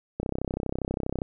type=click train; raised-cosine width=2 ms; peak=-15 dBFS; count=34; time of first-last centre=0.2-1.219 s; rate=32.4 Hz; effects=none